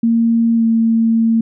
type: tone with pitch glide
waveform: sine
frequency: 230.1 to 226.8 Hz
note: A#3 to A#3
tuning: -22 to -47 cents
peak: -10 dBFS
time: 0.03-1.41 s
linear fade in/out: 5 ms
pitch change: -25 cents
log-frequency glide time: 0.56-0.63 s
effects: none